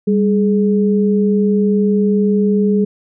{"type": "tone pair together", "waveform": "sine", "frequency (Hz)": [198.8, 421.2], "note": ["G3", "G#4"], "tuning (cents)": [25, 24], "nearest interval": "octave + minor second", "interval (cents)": 1299, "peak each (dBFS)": [-12, -16], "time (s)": [0.07, 2.85], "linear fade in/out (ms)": 10, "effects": []}